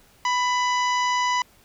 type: harmonic tone with a mistuned harmonic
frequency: 989 Hz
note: B5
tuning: 2 cents sharp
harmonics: 1 / 2 / 3 / 4 / 5 / 6 / 7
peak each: -21 / -27 / -32 / -38 / -37 / -37 / -41 dBFS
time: 0.25-1.42 s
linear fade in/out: 2 ms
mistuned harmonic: 2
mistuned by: +19 cents
effects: pink hiss -56 dBFS RMS until 1.64 s

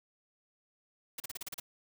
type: noise bursts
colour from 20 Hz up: white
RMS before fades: -40 dBFS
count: 8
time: 1.18-1.6 s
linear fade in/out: 5 ms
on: 21 ms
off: 36 ms
effects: none

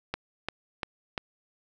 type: click train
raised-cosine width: 0.3 ms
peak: -14 dBFS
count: 4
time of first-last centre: 0.14-1.178 s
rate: 2.89 Hz
effects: none

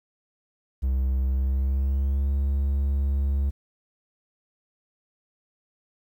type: tone with pitch glide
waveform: triangle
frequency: 65.4 to 69.29 Hz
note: C2 to C#2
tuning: 0 to 0 cents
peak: -19 dBFS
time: 0.82-3.51 s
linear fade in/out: 20 ms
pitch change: +100 cents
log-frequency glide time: 1.2-2.31 s
effects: 10-bit

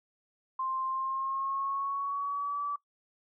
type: tone with pitch glide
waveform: sine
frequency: 1051 to 1152.8 Hz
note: C6 to D6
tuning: +7 to -33 cents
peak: -30 dBFS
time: 0.59-2.76 s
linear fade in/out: 5 ms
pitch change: +160 cents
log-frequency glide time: 0.87-2.63 s
effects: noise-tail reverb RT60 0.1 s tail -21 dB re dry

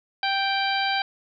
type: harmonic tone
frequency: 784 Hz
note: G5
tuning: in tune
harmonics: 1 / 2 / 3 / 4 / 5 / 6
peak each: -25 / -28 / -30 / -31 / -32 / -33 dBFS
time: 0.23-1.02 s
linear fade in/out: 2 ms
effects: none

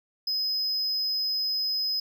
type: tone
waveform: triangle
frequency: 5060 Hz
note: D#8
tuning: 28 cents sharp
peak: -24 dBFS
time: 0.27-2 s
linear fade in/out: 5 ms
effects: none

